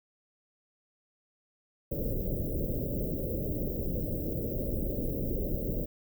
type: band-stop noise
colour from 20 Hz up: pink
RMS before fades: -32 dBFS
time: 1.91-5.86 s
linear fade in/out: 10 ms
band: 610 to 15000 Hz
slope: 96 dB/octave
effects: none